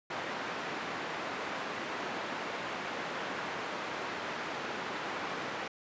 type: band-pass noise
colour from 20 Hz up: white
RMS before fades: -38 dBFS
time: 0.1-5.68 s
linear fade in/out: 5 ms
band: 190 to 1700 Hz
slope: 12 dB/octave
effects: resampled to 16000 Hz